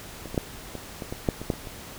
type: clicks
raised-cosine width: 2 ms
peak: -23 / -20 / -9 / -20 / -20 / -18 / -8 / -21 / -10 / -27 / -24 dBFS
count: 11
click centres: 0.257 / 0.345 / 0.378 / 0.753 / 1.022 / 1.125 / 1.288 / 1.416 / 1.502 / 1.537 / 1.672 s
effects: pink hiss -42 dBFS RMS until 1.98 s